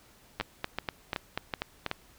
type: two click trains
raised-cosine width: 0.3 ms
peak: -14 / -14 dBFS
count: 7 / 5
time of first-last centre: 0.4-1.863 / 0.41-1.914 s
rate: 4.1 / 2.66 Hz
effects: pink hiss -59 dBFS RMS until 2.18 s